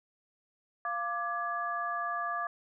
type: tone cluster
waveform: sine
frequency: 694 / 1178 / 1682 Hz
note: F5 / D6 / G#6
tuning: -11 / +5 / +22 cents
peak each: -37 / -33 / -38 dBFS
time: 0.85-2.47 s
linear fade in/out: 2 ms
effects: none